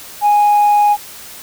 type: tone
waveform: sine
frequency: 828 Hz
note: G#5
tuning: 5 cents flat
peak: -6 dBFS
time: 0.21-0.97 s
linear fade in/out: 50 ms
effects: tanh soft clip ceiling -6 dBFS + white hiss -34 dBFS RMS until 1.42 s